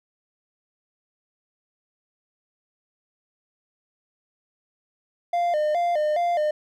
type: tone with vibrato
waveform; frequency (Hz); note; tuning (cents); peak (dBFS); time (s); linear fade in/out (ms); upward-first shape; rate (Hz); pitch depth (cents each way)
triangle; 649; E5; -27; -18; 5.33-6.51; 5; square; 2.4; 120
effects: none